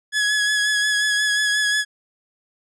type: tone with vibrato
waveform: sawtooth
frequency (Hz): 1687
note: G#6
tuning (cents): +27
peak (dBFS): -14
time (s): 0.12-1.85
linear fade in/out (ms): 50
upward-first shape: sine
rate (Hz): 5.6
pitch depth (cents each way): 24
effects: resampled to 22050 Hz